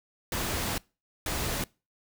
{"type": "noise bursts at uneven times", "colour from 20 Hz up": "pink", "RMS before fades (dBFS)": -31, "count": 2, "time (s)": [[0.32, 0.78], [1.26, 1.64]], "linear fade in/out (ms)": 2, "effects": ["noise-tail reverb RT60 0.3 s tail -24 dB re dry"]}